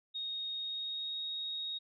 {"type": "tone with pitch glide", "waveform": "sine", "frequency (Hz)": [3729, 3757], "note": ["A#7", "A#7"], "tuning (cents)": [0, 13], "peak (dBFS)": -36, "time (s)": [0.14, 1.79], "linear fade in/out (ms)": 20, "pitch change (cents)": 13, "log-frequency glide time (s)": [0.57, 1.2], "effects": []}